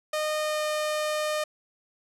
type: tone with pitch glide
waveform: sawtooth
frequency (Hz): 613 to 609.5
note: D#5 to D#5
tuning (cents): -26 to -36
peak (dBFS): -22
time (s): 0.13-1.44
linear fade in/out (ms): 5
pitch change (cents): -10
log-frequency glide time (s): 0.39-0.64
effects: low-pass 12000 Hz 12 dB/octave